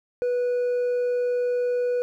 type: tone with hard clipping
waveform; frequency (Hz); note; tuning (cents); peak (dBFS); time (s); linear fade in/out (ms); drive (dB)
sine; 490.7; B4; -11; -22; 0.22-2.02; 0; 2
effects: none